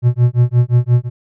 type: tone with tremolo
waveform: triangle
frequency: 121.7 Hz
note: B2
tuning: 25 cents flat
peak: -4 dBFS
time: 0.02-1.1 s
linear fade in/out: 50 ms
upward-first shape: sine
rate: 5.7 Hz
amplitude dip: 100%
effects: none